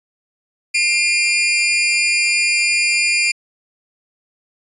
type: tone with amplitude modulation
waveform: sawtooth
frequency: 2399 Hz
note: D7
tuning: 36 cents sharp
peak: -7 dBFS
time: 0.74-3.32 s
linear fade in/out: 10 ms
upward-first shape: sine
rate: 295 Hz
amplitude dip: 75%
effects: resampled to 24000 Hz